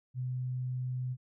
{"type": "tone", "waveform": "sine", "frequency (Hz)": 126.8, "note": "B2", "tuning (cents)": 46, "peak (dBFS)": -32, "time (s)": [0.14, 1.17], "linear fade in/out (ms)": 50, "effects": []}